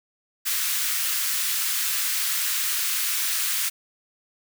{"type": "high-pass noise", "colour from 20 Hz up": "white", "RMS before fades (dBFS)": -25, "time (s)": [0.45, 3.7], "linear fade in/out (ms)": 20, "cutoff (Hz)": 1300, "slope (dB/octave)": 24, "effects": []}